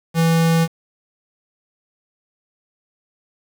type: tone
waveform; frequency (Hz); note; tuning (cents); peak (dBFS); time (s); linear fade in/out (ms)
square; 164.81; E3; 0; -14; 0.14-0.68; 50
effects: 7-bit